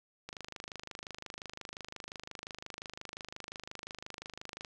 click train, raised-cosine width 0.2 ms, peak -25 dBFS, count 113, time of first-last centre 0.29-4.648 s, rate 25.7 Hz, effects none

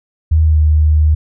sine tone with pitch glide, 79 to 76.71 Hz, D#2 to D#2, +27 to -24 cents, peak -7 dBFS, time 0.31-1.15 s, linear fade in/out 10 ms, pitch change -51 cents, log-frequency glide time 0.43-0.59 s, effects none

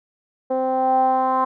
10% pulse tone with low-pass filter sweep, 260.2 Hz, C4, 9 cents flat, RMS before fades -19 dBFS, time 0.5-1.45 s, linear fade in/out 10 ms, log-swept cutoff 610 to 1000 Hz, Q 6.1, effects none

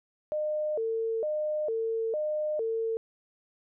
sine tone with vibrato, 523.3 Hz, C5, in tune, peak -27 dBFS, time 0.32-2.97 s, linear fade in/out 0 ms, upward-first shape square, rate 1.1 Hz, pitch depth 260 cents each way, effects none

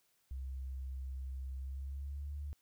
sine tone with pitch glide, 65.8 to 72.59 Hz, C2 to D2, +10 to -20 cents, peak -39 dBFS, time 0.31-2.53 s, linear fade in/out 0 ms, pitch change +170 cents, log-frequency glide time 1.57-2.35 s, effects white hiss -75 dBFS RMS until 2.61 s

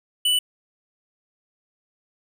square tone, 2973 Hz, F#7, 8 cents sharp, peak -18 dBFS, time 0.25-0.39 s, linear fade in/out 5 ms, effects none

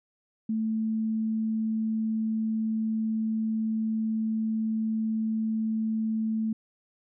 sine tone, 220.5 Hz, A3, 4 cents sharp, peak -25 dBFS, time 0.49-6.53 s, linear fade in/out 5 ms, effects none

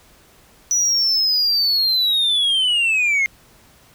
sine linear sweep, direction down, 5920 to 2110 Hz, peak -12 dBFS, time 0.71-3.26 s, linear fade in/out 0 ms, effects tanh soft clip ceiling -14 dBFS + pink hiss -51 dBFS RMS until 3.94 s

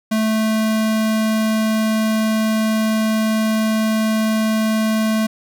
square tone, 218.9 Hz, A3, 9 cents flat, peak -16 dBFS, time 0.11-5.27 s, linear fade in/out 10 ms, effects none

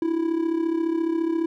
triangle tone with amplitude modulation, 329.6 Hz, E4, in tune, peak -16 dBFS, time 0.02-1.46 s, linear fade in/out 2 ms, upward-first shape sine, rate 34.5 Hz, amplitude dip 70%, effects none

